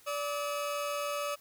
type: tone pair together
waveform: 30% pulse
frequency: 580 / 1281.2 Hz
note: D5 / E6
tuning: -22 / -50 cents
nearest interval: octave + major second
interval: 1372 cents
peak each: -31 / -35 dBFS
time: 0.06-1.36 s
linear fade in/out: 20 ms
effects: white hiss -60 dBFS RMS until 1.4 s